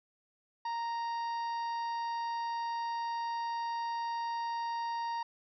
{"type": "harmonic tone", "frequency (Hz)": 931, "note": "A#5", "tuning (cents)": -2, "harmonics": [1, 2, 3, 4, 5, 6], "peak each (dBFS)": [-33, -47, -55, -56, -51, -60], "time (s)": [0.65, 5.23], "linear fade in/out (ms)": 5, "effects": []}